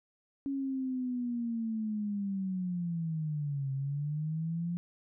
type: linear two-way sweep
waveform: sine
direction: down then up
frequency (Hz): 277.9 to 134.1 to 174.9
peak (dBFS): -31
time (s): 0.46-4.77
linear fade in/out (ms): 0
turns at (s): 3.72
effects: none